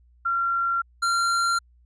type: tone pair in turn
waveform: sine / square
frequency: 1373 / 1378 Hz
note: F6 / F6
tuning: -30 / -24 cents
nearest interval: unison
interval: 6 cents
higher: second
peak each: -21 dBFS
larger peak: neither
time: 0.25-0.82 / 1.02-1.59 s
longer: neither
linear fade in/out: 10 ms
effects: added 60 Hz sine -54 dBFS peak until 1.85 s + resampled to 22050 Hz